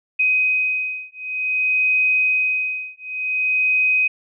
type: beating tone pair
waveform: sine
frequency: 2514 / 2514.54 Hz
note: D#7 / D#7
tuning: +17 / +18 cents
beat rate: 0.54 Hz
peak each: -20 / -20 dBFS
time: 0.19-4.08 s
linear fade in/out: 10 ms
effects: none